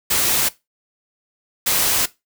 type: noise bursts at uneven times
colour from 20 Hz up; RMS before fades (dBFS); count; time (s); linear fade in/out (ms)
white; -18; 2; 0.1-0.49 / 1.66-2.06; 10
effects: noise-tail reverb RT60 0.2 s tail -18 dB re dry